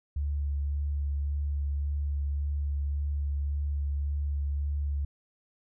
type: tone with vibrato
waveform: sine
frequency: 71.7 Hz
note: D2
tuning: 41 cents flat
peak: -27 dBFS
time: 0.16-5.05 s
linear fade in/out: 5 ms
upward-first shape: sine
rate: 1.8 Hz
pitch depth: 15 cents each way
effects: none